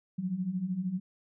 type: beating tone pair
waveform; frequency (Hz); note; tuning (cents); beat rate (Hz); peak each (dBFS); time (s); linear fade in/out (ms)
sine; 174.61 / 187.61; F3 / F#3; 0 / +24; 13; -36 / -31; 0.18-1; 10
effects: none